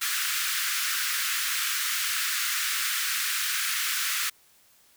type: high-pass noise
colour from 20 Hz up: pink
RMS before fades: -28 dBFS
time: 0.01-4.3 s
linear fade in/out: 10 ms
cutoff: 1300 Hz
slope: 48 dB/octave
effects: white hiss -60 dBFS RMS until 4.96 s